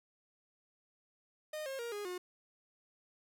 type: tone with pitch steps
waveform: 45% pulse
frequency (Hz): 614 / 537.6 / 470.7 / 412.2 / 360.9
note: D#5 / C5 / A#4 / G#4 / F#4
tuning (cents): -23 / +47 / +17 / -13 / -43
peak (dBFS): -39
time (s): 1.53-2.18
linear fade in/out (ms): 5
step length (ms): 130
effects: none